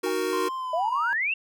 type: chord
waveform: square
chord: D# minor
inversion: none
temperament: equal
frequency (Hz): 311.1 / 370 / 466.2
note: D#4 / F#4 / A#4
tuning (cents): 0 / 0 / 0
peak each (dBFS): -33 / -28 / -30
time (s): 0.03-0.49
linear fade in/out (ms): 10
type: tone with exponential decay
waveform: sine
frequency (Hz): 814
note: G#5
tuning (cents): -35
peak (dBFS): -31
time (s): 0.06-0.22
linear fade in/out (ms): 5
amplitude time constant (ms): 34
type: tone with pitch glide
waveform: triangle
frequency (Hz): 1046.5 to 943.2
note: C6 to A#5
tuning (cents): 0 to +20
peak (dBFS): -27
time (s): 0.33-1.13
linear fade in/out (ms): 0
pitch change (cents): -180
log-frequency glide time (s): 0.56-0.98
type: exponential sweep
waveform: sine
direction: up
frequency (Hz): 622.3 to 2794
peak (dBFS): -23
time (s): 0.73-1.34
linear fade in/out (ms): 5
effects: none

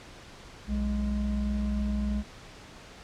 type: tone pair together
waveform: triangle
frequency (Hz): 61.52 / 207.7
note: B1 / G#3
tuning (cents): -6 / 0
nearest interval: octave + major sixth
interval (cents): 2106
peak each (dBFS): -27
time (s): 0.67-2.24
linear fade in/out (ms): 50
effects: pink hiss -48 dBFS RMS until 3.03 s + low-pass 6000 Hz 12 dB/octave

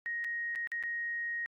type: tone with dropouts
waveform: sine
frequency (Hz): 1875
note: A#6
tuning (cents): +10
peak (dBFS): -33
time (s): 0.06-1.46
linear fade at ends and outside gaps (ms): 0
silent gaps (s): 0.242-0.246 / 0.552-0.558 / 0.672-0.718 / 0.827-0.836
effects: AAC 48 kbps

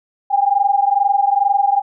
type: tone pair together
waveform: sine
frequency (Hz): 792 / 814.3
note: G5 / G#5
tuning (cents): +18 / -34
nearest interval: unison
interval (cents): 48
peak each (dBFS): -15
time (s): 0.3-1.82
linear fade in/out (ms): 20
effects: none

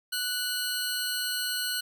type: tone pair together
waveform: 20% pulse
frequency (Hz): 1480 / 4164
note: F#6 / C8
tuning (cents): 0 / -9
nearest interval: octave + tritone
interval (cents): 1791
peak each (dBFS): -26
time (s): 0.12-1.81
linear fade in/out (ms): 10
effects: none

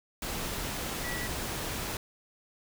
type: tone in noise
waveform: sine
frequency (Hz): 1949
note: B6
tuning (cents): -23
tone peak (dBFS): -37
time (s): 1.04-1.27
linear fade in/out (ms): 2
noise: pink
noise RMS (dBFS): -35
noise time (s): 0.22-1.97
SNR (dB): -5
effects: none

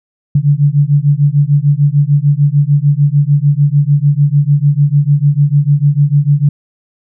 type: beating tone pair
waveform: sine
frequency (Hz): 141.1 / 147.8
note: C#3 / D3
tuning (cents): +31 / +11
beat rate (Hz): 6.7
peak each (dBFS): -10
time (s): 0.35-6.49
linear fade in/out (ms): 5
effects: none

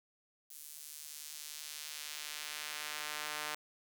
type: tone with high-pass filter sweep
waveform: sawtooth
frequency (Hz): 150.6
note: D3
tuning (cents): +44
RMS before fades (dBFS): -44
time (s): 0.5-3.55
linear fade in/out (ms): 5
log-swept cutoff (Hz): 9700 to 1100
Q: 0.72
effects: none

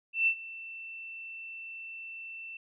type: tone with ADSR envelope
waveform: sine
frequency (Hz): 2678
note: E7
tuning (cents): +27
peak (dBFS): -21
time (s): 0.13-2.57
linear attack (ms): 140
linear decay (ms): 75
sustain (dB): -19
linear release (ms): 3
effects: none

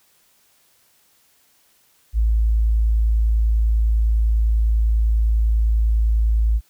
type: tone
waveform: sine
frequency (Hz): 55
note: A1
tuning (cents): 0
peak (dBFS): -14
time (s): 2.13-6.61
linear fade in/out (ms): 50
effects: white hiss -59 dBFS RMS until 6.69 s

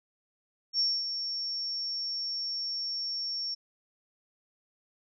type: tone with ADSR envelope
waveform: sine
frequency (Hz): 5480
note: F8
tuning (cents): -34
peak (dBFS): -23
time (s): 0.73-3.55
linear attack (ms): 62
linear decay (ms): 240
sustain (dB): -8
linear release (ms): 14
effects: none

